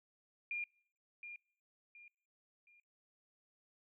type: tone with echo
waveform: sine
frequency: 2409 Hz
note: D7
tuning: 43 cents sharp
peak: -37 dBFS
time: 0.51-0.64 s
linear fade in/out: 2 ms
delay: 720 ms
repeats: 3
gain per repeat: -9 dB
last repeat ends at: 2.8 s
effects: noise-tail reverb RT60 0.6 s tail -26 dB re dry